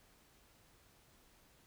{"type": "silence", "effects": ["pink hiss -67 dBFS RMS until 1.66 s"]}